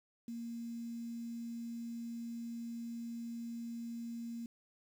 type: tone with quantisation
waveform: sine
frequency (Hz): 233.1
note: A#3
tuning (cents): 0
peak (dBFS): -40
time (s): 0.28-4.46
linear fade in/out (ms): 2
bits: 10
effects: none